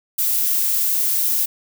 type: noise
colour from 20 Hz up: violet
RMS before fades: -19 dBFS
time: 0.18-1.46 s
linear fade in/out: 10 ms
effects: none